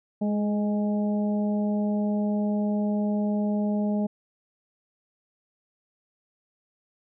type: harmonic tone with a mistuned harmonic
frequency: 207.7 Hz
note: G#3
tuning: in tune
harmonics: 1 / 2 / 3 / 4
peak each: -23 / -35 / -33 / -40 dBFS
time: 0.21-4.07 s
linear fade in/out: 10 ms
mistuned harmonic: 2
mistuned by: +20 cents
effects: none